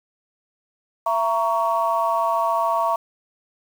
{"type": "chord", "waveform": "sine", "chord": "A# diminished", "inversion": "second", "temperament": "just", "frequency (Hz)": [671.3, 932.3, 1118.8], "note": ["E5", "A#5", "C#6"], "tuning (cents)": [31, 0, 16], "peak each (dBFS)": -22, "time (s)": [1.06, 2.96], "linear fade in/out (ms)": 5, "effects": ["tanh soft clip ceiling -9 dBFS", "7-bit"]}